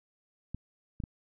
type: clicks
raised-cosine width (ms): 5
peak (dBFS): -24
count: 3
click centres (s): 0.546 / 1.002 / 1.038
effects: none